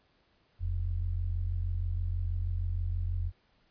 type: tone pair together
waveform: sine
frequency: 41.03 / 87.31 Hz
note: E1 / F2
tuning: -7 / 0 cents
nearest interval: octave + minor second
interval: 1307 cents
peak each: -32 / -31 dBFS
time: 0.59-3.32 s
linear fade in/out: 50 ms
effects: pink hiss -69 dBFS RMS until 3.7 s + resampled to 11025 Hz